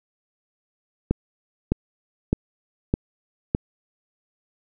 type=click train; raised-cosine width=3 ms; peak=-6 dBFS; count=5; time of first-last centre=1.11-3.549 s; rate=1.64 Hz; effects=none